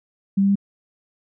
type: tone with pitch steps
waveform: sine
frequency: 196 / 197.71 / 199.43 Hz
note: G3 / G3 / G3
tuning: 0 / +15 / +30 cents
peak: -14 dBFS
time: 0.37-0.556 s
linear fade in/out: 10 ms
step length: 62 ms
effects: none